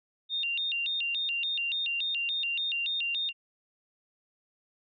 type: tone with vibrato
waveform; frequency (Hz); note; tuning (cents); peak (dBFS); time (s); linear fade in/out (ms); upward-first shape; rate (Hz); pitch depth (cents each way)
sine; 3190; G7; +30; -28; 0.29-3.33; 50; square; 3.5; 240
effects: none